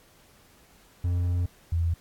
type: tone pair in turn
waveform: triangle / sine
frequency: 88.3 / 83.94 Hz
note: F2 / E2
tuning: +20 / +32 cents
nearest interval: minor second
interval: 88 cents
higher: first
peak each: -21 / -22 dBFS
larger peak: first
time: 1.04-1.46 / 1.72-1.94 s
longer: first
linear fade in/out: 5 ms
effects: pink hiss -58 dBFS RMS until 2 s + AAC 64 kbps